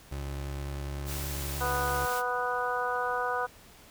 30% pulse tone with pitch glide, 69.7 to 70.39 Hz, C#2 to C#2, +10 to +27 cents, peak -31 dBFS, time 0.11-2.06 s, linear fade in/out 10 ms, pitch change +17 cents, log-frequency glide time 0.33-0.99 s
white noise, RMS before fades -39 dBFS, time 1.05-2.23 s, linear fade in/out 50 ms
harmonic tone, 246.9 Hz, B3, in tune, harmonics 2 / 3 / 4 / 5 / 6, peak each -34 / -34 / -34 / -34 / -34 dBFS, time 1.6-3.47 s, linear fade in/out 20 ms
effects pink hiss -54 dBFS RMS until 3.9 s

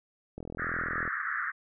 click train, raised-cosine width 2 ms, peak -26 dBFS, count 30, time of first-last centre 0.38-1.077 s, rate 41.6 Hz
white band-pass noise, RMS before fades -33 dBFS, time 0.58-1.52 s, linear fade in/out 20 ms, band 1200 to 1900 Hz, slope 96 dB/octave
effects none

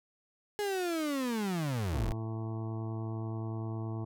35% pulse linear sweep, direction down, 420 to 30.16 Hz, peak -29 dBFS, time 0.59-2.12 s, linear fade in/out 0 ms
harmonic tone, 111.3 Hz, A2, 20 cents sharp, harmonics 1 / 2 / 3 / 4 / 6 / 7 / 8 / 9 / 10, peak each -35 / -44 / -42 / -50 / -50 / -54 / -53 / -56 / -54 dBFS, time 1.93-4.05 s, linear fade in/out 10 ms
effects none

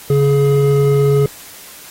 triangle tone pair together, 140.39 / 421 Hz, C#3 / G#4, +22 / +24 cents, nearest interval octave + perfect fifth, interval 1902 cents, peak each -10 dBFS, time 0.1-1.26 s, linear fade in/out 2 ms, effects white hiss -37 dBFS RMS until 1.9 s + AAC 48 kbps

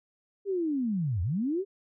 sine linear two-way sweep, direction down then up, 408.9 to 79.6 to 408.9 Hz, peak -26 dBFS, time 0.45-1.65 s, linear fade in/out 50 ms, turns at 1.22 s, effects none

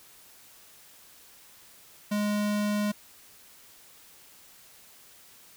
square tone, 207.7 Hz, G#3, in tune, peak -26 dBFS, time 2.11-2.92 s, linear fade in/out 10 ms, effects white hiss -54 dBFS RMS until 5.56 s

